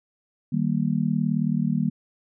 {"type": "chord", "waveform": "sine", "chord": "Eb major", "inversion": "none", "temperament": "just", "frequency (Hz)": [155.56, 194.45, 233.3], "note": ["Eb3", "G3", "Bb3"], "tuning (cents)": [0, -14, 2], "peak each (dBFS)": -25, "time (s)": [0.52, 1.9], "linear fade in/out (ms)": 10, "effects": []}